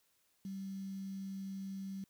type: tone with quantisation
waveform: sine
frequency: 193.7 Hz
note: G3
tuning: 20 cents flat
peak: -40 dBFS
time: 0.45-2.04 s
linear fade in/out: 2 ms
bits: 10
effects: white hiss -75 dBFS RMS until 2.09 s